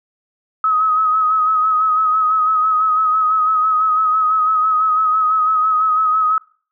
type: tone with vibrato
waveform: sine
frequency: 1272 Hz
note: D#6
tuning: 38 cents sharp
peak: -12 dBFS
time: 0.64-6.38 s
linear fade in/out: 2 ms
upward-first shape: sine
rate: 6 Hz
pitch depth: 36 cents each way
effects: noise-tail reverb RT60 0.5 s tail -25 dB re dry